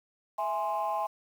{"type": "chord", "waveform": "sine", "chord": "E augmented", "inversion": "none", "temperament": "equal", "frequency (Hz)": [659.3, 830.6, 1046.5], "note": ["E5", "G#5", "B#5"], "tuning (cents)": [0, 0, 0], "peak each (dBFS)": [-33, -30, -32], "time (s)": [0.38, 1.07], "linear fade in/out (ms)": 10, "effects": ["tanh soft clip ceiling -22 dBFS", "9-bit"]}